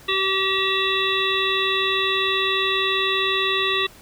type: harmonic tone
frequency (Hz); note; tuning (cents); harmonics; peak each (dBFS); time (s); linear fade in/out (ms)
384; G4; -36; 1 / 3 / 5 / 7 / 9 / 10; -26 / -26 / -26 / -26 / -26 / -26; 0.08-3.87; 10
effects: pink hiss -47 dBFS RMS until 4.01 s